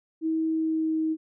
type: tone with pitch glide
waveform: sine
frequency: 320.6 to 316.9 Hz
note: E4 to D#4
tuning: -48 to +32 cents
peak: -23 dBFS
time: 0.21-1.17 s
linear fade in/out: 50 ms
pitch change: -20 cents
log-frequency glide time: 0.46-0.99 s
effects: none